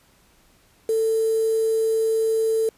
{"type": "tone with quantisation", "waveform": "sine", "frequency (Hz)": 444.7, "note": "A4", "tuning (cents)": 18, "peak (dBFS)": -18, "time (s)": [0.89, 2.69], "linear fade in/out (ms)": 2, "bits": 6, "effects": ["pink hiss -58 dBFS RMS until 2.77 s", "resampled to 32000 Hz"]}